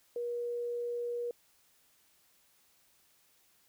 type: tone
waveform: sine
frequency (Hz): 478.6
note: A#4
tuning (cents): +46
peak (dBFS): -33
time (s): 0.16-1.31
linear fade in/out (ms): 2
effects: white hiss -68 dBFS RMS until 3.68 s